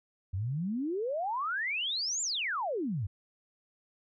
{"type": "exponential two-way sweep", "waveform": "sine", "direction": "up then down", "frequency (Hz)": [87.3, 7459, 87.3], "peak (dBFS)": -30, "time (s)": [0.33, 3.07], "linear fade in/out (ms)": 10, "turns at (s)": 2.22, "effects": []}